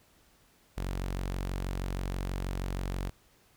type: tone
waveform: sawtooth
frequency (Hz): 46.25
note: F#1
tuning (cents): 0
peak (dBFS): -28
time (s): 0.77-3.1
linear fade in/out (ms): 10
effects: pink hiss -64 dBFS RMS until 3.56 s